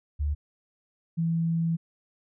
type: tone pair in turn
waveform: sine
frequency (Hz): 73.42 / 165.54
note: D2 / E3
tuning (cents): 0 / +8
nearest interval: octave + major second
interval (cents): 1408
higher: second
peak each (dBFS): -24 / -23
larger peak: second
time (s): 0.19-0.35 / 1.17-1.77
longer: second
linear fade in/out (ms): 20
effects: none